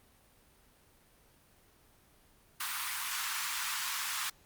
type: high-pass noise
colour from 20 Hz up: pink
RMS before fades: -36 dBFS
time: 2.6-4.3 s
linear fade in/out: 5 ms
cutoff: 970 Hz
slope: 48 dB/octave
effects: pink hiss -64 dBFS RMS until 4.45 s + Opus 32 kbps